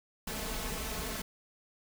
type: noise with comb filter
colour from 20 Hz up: pink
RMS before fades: -37 dBFS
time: 0.27-1.22 s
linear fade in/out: 5 ms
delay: 4.6 ms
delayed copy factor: +0.7
effects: none

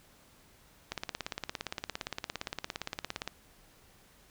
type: click train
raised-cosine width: 0.2 ms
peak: -17 dBFS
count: 42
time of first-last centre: 0.92-3.276 s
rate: 17.4 Hz
effects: pink hiss -61 dBFS RMS until 4.3 s

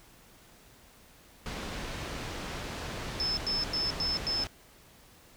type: low-pass noise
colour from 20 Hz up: pink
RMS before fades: -38 dBFS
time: 1.46-4.47 s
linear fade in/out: 0 ms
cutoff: 5300 Hz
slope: 12 dB/octave
type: tone bursts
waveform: sine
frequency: 5250 Hz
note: E8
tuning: 8 cents flat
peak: -28 dBFS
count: 5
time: 3.2-4.438 s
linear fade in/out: 0 ms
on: 170 ms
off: 97 ms
effects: pink hiss -57 dBFS RMS until 5.36 s

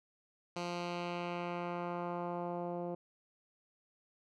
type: tone with low-pass filter sweep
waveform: 10% pulse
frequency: 174.61 Hz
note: F3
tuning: in tune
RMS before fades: -39 dBFS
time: 0.56-2.95 s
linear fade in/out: 5 ms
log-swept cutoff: 5500 to 550 Hz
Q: 1.2
effects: none

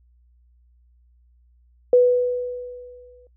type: tone with exponential decay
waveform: sine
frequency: 493.9 Hz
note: B4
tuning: in tune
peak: -9 dBFS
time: 1.93-3.27 s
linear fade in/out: 2 ms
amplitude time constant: 290 ms
effects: noise-tail reverb RT60 0.1 s tail -22 dB re dry + added 60 Hz sine -54 dBFS peak until 3.36 s

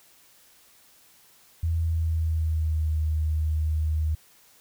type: tone with pitch glide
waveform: sine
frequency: 82.41 to 77.78 Hz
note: E2 to D#2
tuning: 0 to 0 cents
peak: -22 dBFS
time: 1.63-4.15 s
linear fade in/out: 5 ms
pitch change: -100 cents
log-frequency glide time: 1.77-2.95 s
effects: white hiss -57 dBFS RMS until 4.6 s

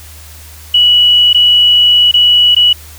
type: tone with dropouts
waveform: sine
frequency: 2937 Hz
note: F#7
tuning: 13 cents flat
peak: -4 dBFS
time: 0.74-2.73 s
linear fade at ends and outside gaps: 5 ms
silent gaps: 1.331-1.345 / 2.114-2.139 / 2.549-2.564 s
effects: added 77 Hz sine -33 dBFS peak until 2.98 s + white hiss -36 dBFS RMS until 2.98 s

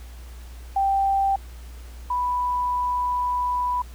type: tone pair in turn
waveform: sine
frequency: 784 / 987.8 Hz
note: G5 / B5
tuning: 0 / 0 cents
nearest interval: major third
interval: 400 cents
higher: second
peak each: -18 / -21 dBFS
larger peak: first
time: 0.76-1.36 / 2.1-3.82 s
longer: second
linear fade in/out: 5 ms
effects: added 60 Hz sine -37 dBFS peak until 3.94 s + pink hiss -50 dBFS RMS until 3.94 s

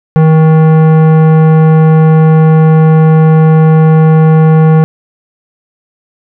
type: tone with tanh clipping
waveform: sine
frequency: 158.3 Hz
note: D#3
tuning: 30 cents sharp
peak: -4 dBFS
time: 0.16-4.84 s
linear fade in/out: 0 ms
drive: 16 dB
effects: none

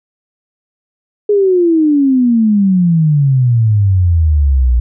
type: exponential sweep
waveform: sine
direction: down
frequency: 420.5 to 58.27 Hz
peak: -7 dBFS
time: 1.29-4.8 s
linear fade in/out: 5 ms
effects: none

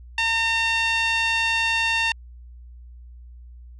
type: tone with band-pass filter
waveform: sawtooth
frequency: 910 Hz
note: A#5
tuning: 42 cents flat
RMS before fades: -22 dBFS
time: 0.18-2.12 s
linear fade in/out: 2 ms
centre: 2700 Hz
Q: 2
effects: added 60 Hz sine -40 dBFS peak until 3.79 s + resampled to 24000 Hz

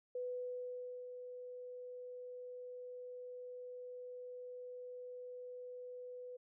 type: tone with ADSR envelope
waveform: sine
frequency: 497 Hz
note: B4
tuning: 11 cents sharp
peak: -38 dBFS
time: 0.15-6.37 s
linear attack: 4 ms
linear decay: 910 ms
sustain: -8 dB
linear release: 11 ms
effects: none

